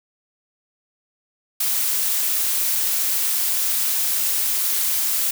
blue noise, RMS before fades -21 dBFS, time 1.6-5.31 s, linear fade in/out 5 ms, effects none

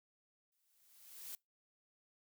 blue noise with exponential growth, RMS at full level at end -45 dBFS, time 0.52-1.35 s, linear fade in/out 1 ms, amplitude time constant 180 ms, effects noise-tail reverb RT60 0.2 s tail -25 dB re dry

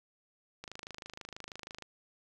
click train, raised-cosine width 0.2 ms, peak -26 dBFS, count 32, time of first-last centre 0.64-1.823 s, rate 26.2 Hz, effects 10-bit

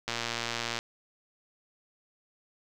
click train, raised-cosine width 0.2 ms, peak -14 dBFS, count 84, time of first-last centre 0.08-0.789 s, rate 117 Hz, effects none

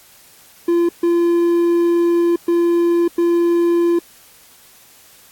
triangle tone bursts at uneven times, 342.8 Hz, F4, 32 cents flat, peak -10 dBFS, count 4, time 0.68-0.89 / 1.03-2.36 / 2.48-3.08 / 3.18-3.99 s, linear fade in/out 5 ms, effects white hiss -47 dBFS RMS until 5.31 s + AAC 64 kbps

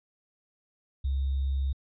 sine tone with sample-and-hold, 67.8 Hz, C#2, 38 cents flat, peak -25 dBFS, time 1.04-1.73 s, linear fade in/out 10 ms, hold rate 3675 Hz, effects resampled to 11025 Hz

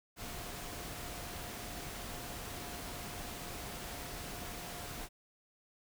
sine tone in noise, 707 Hz, F5, 21 cents sharp, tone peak -53 dBFS, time 0.16-5.09 s, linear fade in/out 50 ms, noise pink, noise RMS -44 dBFS, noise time 0.16-5.09 s, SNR -12 dB, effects none

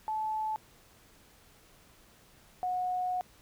sine tone pair in turn, 868 / 729.9 Hz, A5 / F#5, -24 / -24 cents, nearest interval minor third, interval 300 cents, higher first, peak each -30 / -29 dBFS, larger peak second, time 0.08-0.56 / 2.63-3.21 s, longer second, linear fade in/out 0 ms, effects pink hiss -60 dBFS RMS until 3.41 s

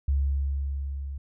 sine tone with level ramp, 69.3 Hz, C#2, in tune, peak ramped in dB -20 to -32 dBFS, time 0.08-1.18 s, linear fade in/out 5 ms, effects none

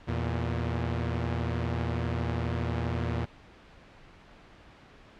sawtooth tone pair together, 82.41 / 117.44 Hz, E2 / A#2, 0 / +13 cents, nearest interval tritone, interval 613 cents, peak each -27 dBFS, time 0.07-3.26 s, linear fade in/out 20 ms, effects pink hiss -53 dBFS RMS until 5.19 s + low-pass 3000 Hz 12 dB/octave

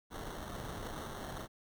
pink noise with sample-and-hold, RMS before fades -43 dBFS, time 0.1-1.48 s, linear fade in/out 50 ms, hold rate 2450 Hz, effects none

